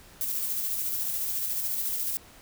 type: noise with tremolo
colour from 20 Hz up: violet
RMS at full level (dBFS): -29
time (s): 0.21-2.17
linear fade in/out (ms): 0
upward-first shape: square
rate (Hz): 14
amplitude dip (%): 25
effects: pink hiss -52 dBFS RMS until 2.41 s